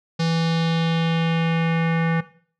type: tone with low-pass filter sweep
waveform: square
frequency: 164.81 Hz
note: E3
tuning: in tune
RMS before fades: -21 dBFS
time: 0.19-2.21 s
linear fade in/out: 10 ms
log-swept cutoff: 4800 to 1900 Hz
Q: 2.6
effects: noise-tail reverb RT60 0.5 s tail -17 dB re dry